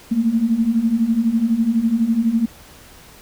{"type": "beating tone pair", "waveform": "sine", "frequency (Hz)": [220, 232], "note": ["A3", "A#3"], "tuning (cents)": [0, -8], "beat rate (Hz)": 12, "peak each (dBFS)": [-20, -16], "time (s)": [0.11, 2.46], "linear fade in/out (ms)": 10, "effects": ["pink hiss -44 dBFS RMS until 3.21 s"]}